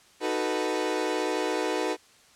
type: chord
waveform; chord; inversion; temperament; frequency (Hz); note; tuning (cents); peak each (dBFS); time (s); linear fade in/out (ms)
30% pulse; B dominant seventh; first; equal; 311.1 / 370 / 440 / 493.9; D#4 / F#4 / A4 / B4; 0 / 0 / 0 / 0; -29; 0.2-1.97; 50
effects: white hiss -57 dBFS RMS until 2.35 s + low-pass 8000 Hz 12 dB/octave